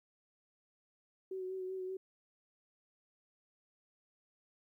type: tone with vibrato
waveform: sine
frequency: 374.6 Hz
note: F#4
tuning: 21 cents sharp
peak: -38 dBFS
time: 1.31-1.97 s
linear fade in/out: 5 ms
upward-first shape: sine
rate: 5.2 Hz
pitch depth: 24 cents each way
effects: 13-bit